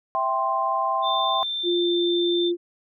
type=chord; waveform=sine; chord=C major; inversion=first; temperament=equal; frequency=659.3 / 784 / 1046.5 Hz; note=E5 / G5 / C6; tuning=0 / 0 / 0 cents; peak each=-28 / -26 / -23 dBFS; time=0.15-1.43 s; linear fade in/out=0 ms
type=tone; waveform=sine; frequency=3568 Hz; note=A7; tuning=23 cents sharp; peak=-25 dBFS; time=1.02-2.52 s; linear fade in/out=50 ms
type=tone with pitch glide; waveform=sine; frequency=349.7 to 347.7 Hz; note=F4 to F4; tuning=+2 to -8 cents; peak=-20 dBFS; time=1.63-2.57 s; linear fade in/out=50 ms; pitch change=-10 cents; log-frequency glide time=1.78-1.89 s
effects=none